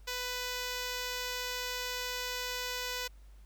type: tone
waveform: 5% pulse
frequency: 497.1 Hz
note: B4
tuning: 11 cents sharp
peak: -23 dBFS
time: 0.07-3.08 s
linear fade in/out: 10 ms
effects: added 50 Hz sine -51 dBFS peak until 3.45 s + pink hiss -68 dBFS RMS until 3.45 s